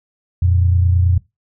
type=tone pair together; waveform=sine; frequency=87.5 / 116.8 Hz; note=F2 / A#2; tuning=+4 / +4 cents; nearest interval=perfect fourth; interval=500 cents; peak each=-11 / -21 dBFS; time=0.42-1.18 s; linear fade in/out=5 ms; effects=noise-tail reverb RT60 0.2 s tail -20 dB re dry